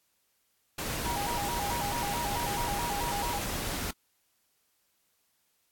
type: noise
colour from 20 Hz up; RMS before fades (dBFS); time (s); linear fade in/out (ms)
pink; -34; 0.78-3.91; 5
type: tone with vibrato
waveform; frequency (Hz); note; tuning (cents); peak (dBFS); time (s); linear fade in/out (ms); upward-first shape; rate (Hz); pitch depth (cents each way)
sine; 880; A5; 0; -32; 1.05-3.39; 10; square; 4.6; 140
effects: white hiss -73 dBFS RMS until 5.71 s + AAC 64 kbps